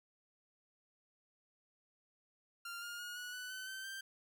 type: tone with pitch steps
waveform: sawtooth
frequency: 1391 / 1415.3 / 1440.1 / 1465.2 / 1490.8 / 1516.9 / 1543.4 / 1570.4 Hz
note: F6 / F6 / F#6 / F#6 / F#6 / F#6 / G6 / G6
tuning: -7 / +23 / -47 / -17 / +13 / +43 / -27 / +3 cents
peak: -40 dBFS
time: 2.65-4.01 s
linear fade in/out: 5 ms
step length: 170 ms
effects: none